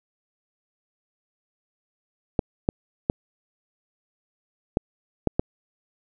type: clicks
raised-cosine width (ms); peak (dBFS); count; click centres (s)
2; -6; 6; 2.392 / 2.689 / 3.099 / 4.771 / 5.273 / 5.395
effects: none